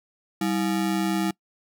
square ring-modulated tone, 258.8 Hz, C4, 19 cents flat, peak -20 dBFS, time 0.41-1.31 s, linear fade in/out 5 ms, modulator 64.4 Hz, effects noise-tail reverb RT60 0.1 s tail -24 dB re dry

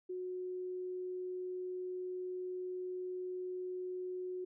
sine tone, 365.8 Hz, F#4, 20 cents flat, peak -38 dBFS, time 0.09-4.45 s, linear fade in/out 10 ms, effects none

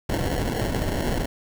pink noise with sample-and-hold, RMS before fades -25 dBFS, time 0.09-1.26 s, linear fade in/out 5 ms, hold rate 1225 Hz, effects none

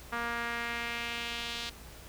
sawtooth tone with band-pass filter sweep, 235.3 Hz, A#3, 16 cents sharp, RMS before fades -36 dBFS, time 0.12-1.7 s, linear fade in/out 10 ms, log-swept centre 1400 to 3800 Hz, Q 1.9, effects added 60 Hz sine -52 dBFS peak until 2.08 s + pink hiss -51 dBFS RMS until 2.08 s

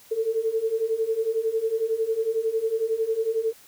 sine beating tone pair, 440 / 451 Hz, A4 / A4, 0 / +43 cents, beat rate 11 Hz, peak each -27 / -24 dBFS, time 0.11-3.53 s, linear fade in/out 10 ms, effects white hiss -52 dBFS RMS until 3.67 s

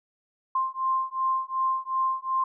sine beating tone pair, 1050 / 1052.7 Hz, C6 / C6, +6 / +10 cents, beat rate 2.7 Hz, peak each -27 dBFS, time 0.55-2.44 s, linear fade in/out 5 ms, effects none

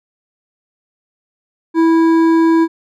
sine tone with hard clipping, 328 Hz, E4, 9 cents flat, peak -10 dBFS, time 1.74-2.68 s, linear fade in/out 50 ms, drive 9 dB, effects none

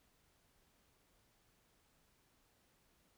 silence, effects pink hiss -74 dBFS RMS until 3.17 s

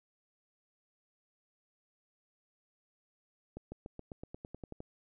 accelerating click train, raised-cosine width 2 ms, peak -30 dBFS, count 12, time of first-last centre 3.57-4.804 s, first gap 150 ms, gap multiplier 0.94, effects none

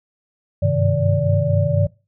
sine tone cluster, 97.2 / 101.4 / 130.9 / 155.8 / 579 Hz, G2 / G#2 / C3 / D#3 / D5, -14 / -41 / +1 / +3 / -25 cents, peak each -21 dBFS, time 0.62-1.87 s, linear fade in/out 10 ms, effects noise-tail reverb RT60 0.3 s tail -22 dB re dry

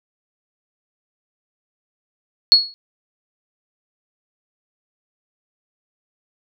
sine tone with exponential decay, 4345 Hz, C#8, 35 cents flat, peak -3 dBFS, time 2.52-2.74 s, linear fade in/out 0 ms, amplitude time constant 47 ms, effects none

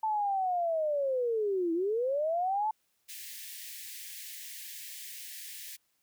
sine linear two-way sweep, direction down then up, 884 to 323.6 to 884 Hz, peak -27 dBFS, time 0.03-2.71 s, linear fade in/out 5 ms, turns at 1.73 s
white high-pass noise, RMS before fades -44 dBFS, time 3.08-5.77 s, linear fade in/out 20 ms, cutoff 1700 Hz, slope 96 dB/octave
effects white hiss -75 dBFS RMS until 6.02 s

